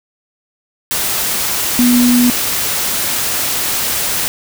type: tone in noise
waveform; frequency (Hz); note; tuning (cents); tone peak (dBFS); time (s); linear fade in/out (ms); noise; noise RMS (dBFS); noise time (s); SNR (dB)
sine; 244.5; B3; -17; -8; 1.79-2.3; 0; white; -17; 0.91-4.28; +6
effects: none